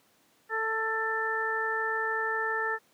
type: harmonic tone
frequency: 443.6 Hz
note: A4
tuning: 14 cents sharp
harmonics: 1 / 2 / 3 / 4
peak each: -34 / -35 / -34 / -30 dBFS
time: 0.49-2.79 s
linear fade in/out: 50 ms
effects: pink hiss -65 dBFS RMS until 2.93 s + high-pass 200 Hz 12 dB/octave